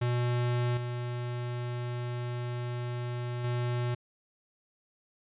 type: tone with level steps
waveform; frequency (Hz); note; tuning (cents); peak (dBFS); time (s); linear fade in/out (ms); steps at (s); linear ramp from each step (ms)
square; 121.7; B2; -25; -27 / -33 / -29; 0.01-3.95; 10; 0.77 / 3.44; 2
effects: resampled to 8000 Hz